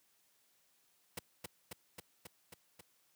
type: noise with echo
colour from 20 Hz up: pink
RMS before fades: -40 dBFS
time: 1.17-1.19 s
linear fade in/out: 5 ms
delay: 270 ms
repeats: 6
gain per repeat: -2 dB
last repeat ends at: 2.81 s
effects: white hiss -73 dBFS RMS until 3.15 s + high-pass 100 Hz 12 dB/octave